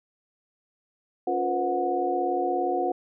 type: tone cluster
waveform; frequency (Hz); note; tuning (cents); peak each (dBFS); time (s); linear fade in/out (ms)
sine; 280.5 / 354.2 / 473.9 / 511 / 732; C#4 / F4 / A#4 / C5 / F#5; +21 / +24 / +28 / -41 / -19; -34 / -28 / -34 / -32 / -26; 1.27-2.92; 5
effects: none